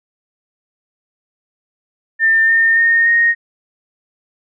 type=tone with pitch steps; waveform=sine; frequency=1798 / 1818.9 / 1840 / 1861.4 Hz; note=A6 / A#6 / A#6 / A#6; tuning=+37 / -43 / -23 / -3 cents; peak=-9 dBFS; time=2.19-3.35 s; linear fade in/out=50 ms; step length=290 ms; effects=none